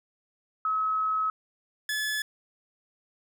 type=tone pair in turn; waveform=sine / sawtooth; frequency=1284 / 1717.7 Hz; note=E6 / A6; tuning=-46 / -42 cents; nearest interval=perfect fourth; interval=504 cents; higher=second; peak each=-24 dBFS; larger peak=neither; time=0.65-1.3 / 1.89-2.22 s; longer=first; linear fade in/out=2 ms; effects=none